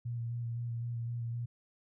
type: tone with vibrato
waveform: sine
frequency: 117.9 Hz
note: A#2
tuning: 20 cents sharp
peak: -34 dBFS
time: 0.05-1.46 s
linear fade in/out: 10 ms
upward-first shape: square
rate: 3.9 Hz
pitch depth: 18 cents each way
effects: none